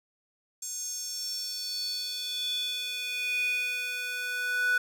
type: tone with high-pass filter sweep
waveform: square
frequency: 494.2 Hz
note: B4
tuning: 1 cent sharp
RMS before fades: -32 dBFS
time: 0.62-4.78 s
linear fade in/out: 5 ms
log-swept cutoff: 7000 to 1500 Hz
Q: 7
effects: none